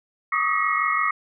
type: tone cluster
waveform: sine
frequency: 1127 / 1225 / 1271 / 1914 / 2169 Hz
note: C#6 / D#6 / D#6 / A#6 / C#7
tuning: +28 / -27 / +36 / +45 / -38 cents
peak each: -26 dBFS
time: 0.32-1.11 s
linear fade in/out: 5 ms
effects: none

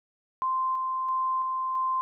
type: tone with tremolo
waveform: sine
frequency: 1042 Hz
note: C6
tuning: 7 cents flat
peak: -24 dBFS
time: 0.42-2.01 s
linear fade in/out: 0 ms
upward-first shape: square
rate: 1.5 Hz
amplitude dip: 25%
effects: none

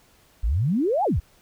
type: exponential two-way sweep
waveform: sine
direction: up then down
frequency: 47.02 to 868 to 52.9 Hz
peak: -19 dBFS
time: 0.43-1.2 s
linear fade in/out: 10 ms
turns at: 1.04 s
effects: pink hiss -58 dBFS RMS until 1.41 s

